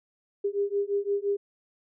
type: beating tone pair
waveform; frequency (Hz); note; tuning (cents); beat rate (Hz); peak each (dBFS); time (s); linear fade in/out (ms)
sine; 400.2 / 406; G4 / G#4; +36 / -39; 5.8; -28; 0.44-1.37; 10
effects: none